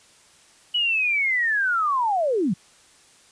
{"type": "linear sweep", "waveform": "sine", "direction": "down", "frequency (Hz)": [2960, 155.56], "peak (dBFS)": -19, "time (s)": [0.74, 2.54], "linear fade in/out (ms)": 10, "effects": ["white hiss -54 dBFS RMS until 3.31 s", "resampled to 22050 Hz"]}